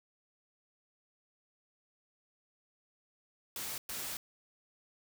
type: noise bursts at uneven times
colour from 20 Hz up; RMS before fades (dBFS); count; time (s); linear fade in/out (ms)
white; -40; 2; 3.56-3.78 / 3.89-4.17; 2
effects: none